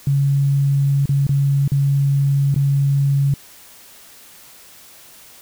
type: tone with dropouts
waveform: sine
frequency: 139.5 Hz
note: C#3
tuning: 11 cents sharp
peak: -13 dBFS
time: 0.07-3.34 s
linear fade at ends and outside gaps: 2 ms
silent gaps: 1.057-1.092 / 1.268-1.292 / 1.678-1.718 / 2.543-2.561 s
effects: white hiss -44 dBFS RMS until 5.41 s